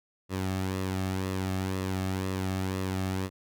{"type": "tone with flanger", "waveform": "sawtooth", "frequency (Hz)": 94.5, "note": "F#2", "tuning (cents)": 37, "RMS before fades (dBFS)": -31, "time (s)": [0.29, 3.3], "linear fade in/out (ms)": 50, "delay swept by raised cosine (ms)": [1.3, 2.07], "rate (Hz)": 2, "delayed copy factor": -0.5, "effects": []}